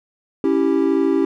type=chord; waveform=triangle; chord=C# diminished; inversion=none; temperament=equal; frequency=277.2 / 329.6 / 392 Hz; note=C#4 / E4 / G4; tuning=0 / 0 / 0 cents; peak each=-17 dBFS; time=0.44-1.25 s; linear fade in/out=2 ms; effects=none